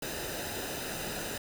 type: noise with comb filter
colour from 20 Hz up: pink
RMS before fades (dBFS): -37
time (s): 0.02-1.38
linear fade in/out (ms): 5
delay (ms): 0.9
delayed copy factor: -0.6
effects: none